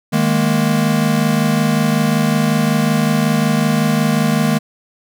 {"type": "chord", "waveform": "square", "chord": "D# suspended fourth", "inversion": "none", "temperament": "equal", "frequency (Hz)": [155.56, 207.7, 233.1], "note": ["D#3", "G#3", "A#3"], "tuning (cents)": [0, 0, 0], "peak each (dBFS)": -18, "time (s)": [0.12, 4.59], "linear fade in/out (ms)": 20, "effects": []}